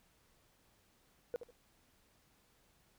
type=tone with echo; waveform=sine; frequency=484.3 Hz; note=B4; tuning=34 cents flat; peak=-32 dBFS; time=1.34-1.36 s; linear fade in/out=0 ms; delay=73 ms; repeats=2; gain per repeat=-12 dB; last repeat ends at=1.506 s; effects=tanh soft clip ceiling -33 dBFS + pink hiss -71 dBFS RMS until 2.98 s